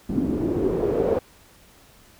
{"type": "noise with low-pass filter sweep", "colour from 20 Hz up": "white", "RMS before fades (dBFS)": -23, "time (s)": [0.09, 1.19], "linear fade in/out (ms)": 5, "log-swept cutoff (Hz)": [250, 510], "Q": 4.4, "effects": ["pink hiss -53 dBFS RMS until 2.19 s"]}